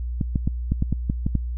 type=clicks; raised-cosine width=5 ms; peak=-9 dBFS; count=9; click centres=0.212 / 0.358 / 0.475 / 0.72 / 0.824 / 0.926 / 1.099 / 1.265 / 1.353 s; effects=added 60 Hz sine -25 dBFS peak until 1.57 s